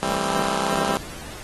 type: chord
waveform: 10% pulse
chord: A minor seventh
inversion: second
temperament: just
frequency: 165 / 198 / 220 / 264 Hz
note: E3 / G3 / A3 / C4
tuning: +2 / +18 / 0 / +16 cents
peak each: -22 / -18 / -23 / -21 dBFS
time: 0.03-0.97 s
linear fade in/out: 0 ms
effects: pink hiss -38 dBFS RMS until 1.43 s + AAC 32 kbps